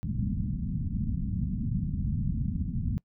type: low-pass noise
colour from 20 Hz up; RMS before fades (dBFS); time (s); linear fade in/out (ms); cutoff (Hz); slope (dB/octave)
white; -30; 0.03-2.98; 0; 220; 48
effects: noise-tail reverb RT60 0.1 s tail -24 dB re dry